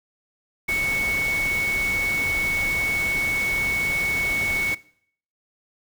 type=tone in noise; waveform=sine; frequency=2217 Hz; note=C#7; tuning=in tune; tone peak=-21 dBFS; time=0.68-4.75 s; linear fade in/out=10 ms; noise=pink; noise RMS=-32 dBFS; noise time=0.68-4.75 s; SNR=+8 dB; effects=noise-tail reverb RT60 0.6 s tail -20 dB re dry